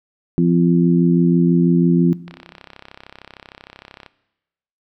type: harmonic tone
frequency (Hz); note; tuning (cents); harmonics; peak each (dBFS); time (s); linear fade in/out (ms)
86.1; F2; -24; 2 / 3 / 4; -14 / -18 / -20; 0.38-2.13; 0
type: click train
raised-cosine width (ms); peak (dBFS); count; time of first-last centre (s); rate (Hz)
0.3; -21; 60; 2.28-4.062; 33.1
effects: noise-tail reverb RT60 1.0 s tail -18 dB re dry